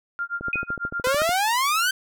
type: tone with tremolo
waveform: sine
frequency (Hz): 1396.9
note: F6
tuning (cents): 0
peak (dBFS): -23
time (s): 0.19-1.22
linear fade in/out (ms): 0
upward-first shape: sine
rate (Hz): 8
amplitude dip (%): 100
type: click train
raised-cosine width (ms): 2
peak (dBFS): -20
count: 13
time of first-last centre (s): 0.41-1.292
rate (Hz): 13.6
type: tone with exponential decay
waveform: sine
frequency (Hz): 2495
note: D#7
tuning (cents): +4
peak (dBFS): -18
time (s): 0.53-0.71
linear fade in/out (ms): 2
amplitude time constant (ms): 37
type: exponential sweep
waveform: sawtooth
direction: up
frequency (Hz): 492.4 to 1568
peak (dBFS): -16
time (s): 1.04-1.91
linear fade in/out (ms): 5
effects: none